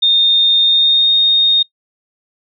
sine tone with pitch glide, 3655 to 3697 Hz, A#7 to A#7, -35 to -15 cents, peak -8 dBFS, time 0.02-1.63 s, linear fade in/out 10 ms, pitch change +20 cents, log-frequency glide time 0.61-1.12 s, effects noise-tail reverb RT60 0.1 s tail -23 dB re dry

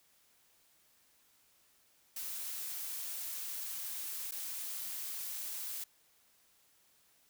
blue noise with dropouts, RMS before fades -41 dBFS, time 2.16-5.84 s, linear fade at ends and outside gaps 5 ms, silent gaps 4.311-4.319 s, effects white hiss -69 dBFS RMS until 7.29 s

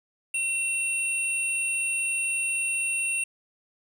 sine tone pair together, 2716 / 9135 Hz, F7 / D9, -49 / -49 cents, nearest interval octave + major sixth, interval 2100 cents, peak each -25 / -28 dBFS, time 0.34-3.24 s, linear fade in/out 5 ms, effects tanh soft clip ceiling -19 dBFS + 9-bit

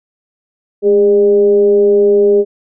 sine tone with frequency modulation, 406.4 Hz, G#4, 38 cents flat, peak -6 dBFS, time 0.82-2.45 s, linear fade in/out 50 ms, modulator 196 Hz, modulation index 0.38, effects none

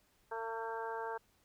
harmonic tone, 226.2 Hz, A3, 48 cents sharp, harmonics 2 / 3 / 4 / 5 / 6 / 7, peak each -42 / -48 / -41 / -50 / -50 / -47 dBFS, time 0.31-1.18 s, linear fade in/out 10 ms, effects pink hiss -72 dBFS RMS until 1.44 s

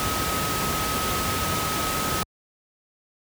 sine tone in noise, 1272 Hz, D#6, 38 cents sharp, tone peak -29 dBFS, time 0-2.23 s, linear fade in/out 0 ms, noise pink, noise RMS -26 dBFS, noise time 0-2.23 s, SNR -6 dB, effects high-pass 60 Hz 12 dB/octave

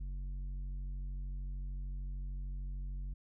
triangle tone with tanh clipping, 46.65 Hz, F#1, 15 cents sharp, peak -39 dBFS, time 0-3.14 s, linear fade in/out 10 ms, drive 12 dB, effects none

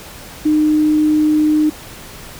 sine tone, 305.4 Hz, D#4, 32 cents flat, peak -10 dBFS, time 0.45-1.7 s, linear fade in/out 10 ms, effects pink hiss -35 dBFS RMS until 2.39 s

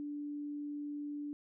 sine tone, 292.1 Hz, D4, 9 cents flat, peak -38 dBFS, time 0-1.33 s, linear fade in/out 0 ms, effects none

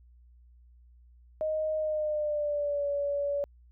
sine tone with pitch glide, 622.3 to 570.7 Hz, D#5 to D5, 0 to -50 cents, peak -27 dBFS, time 1.41-3.44 s, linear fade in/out 0 ms, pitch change -150 cents, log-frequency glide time 1.77-2.87 s, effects added 60 Hz sine -54 dBFS peak until 3.71 s

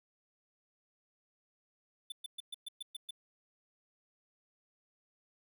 square tone bursts, 3520 Hz, A7, in tune, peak -40 dBFS, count 8, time 2.1-3.108 s, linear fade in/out 5 ms, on 21 ms, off 120 ms, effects none

